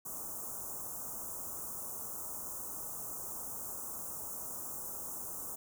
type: band-stop noise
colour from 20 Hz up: white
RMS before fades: -42 dBFS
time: 0.05-5.56 s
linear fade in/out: 10 ms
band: 1300 to 6400 Hz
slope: 48 dB/octave
effects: none